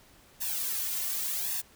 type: noise with flanger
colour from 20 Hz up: blue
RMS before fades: -32 dBFS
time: 0.4-1.62 s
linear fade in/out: 20 ms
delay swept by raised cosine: 1.1 to 2.9 ms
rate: 0.88 Hz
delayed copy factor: +1
effects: pink hiss -58 dBFS RMS until 1.75 s